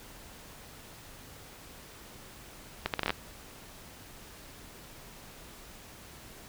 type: accelerating click train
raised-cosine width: 0.3 ms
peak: -12 dBFS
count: 8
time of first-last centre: 2.86-3.105 s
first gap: 78 ms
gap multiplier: 0.71
effects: pink hiss -50 dBFS RMS until 6.48 s